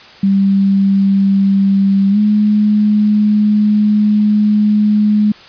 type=tone with pitch glide; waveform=sine; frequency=196 to 210.1 Hz; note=G3 to G#3; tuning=0 to +20 cents; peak=-8 dBFS; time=0.23-5.32 s; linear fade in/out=5 ms; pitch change=+120 cents; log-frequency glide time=2.1-2.18 s; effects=white hiss -38 dBFS RMS until 5.48 s + resampled to 11025 Hz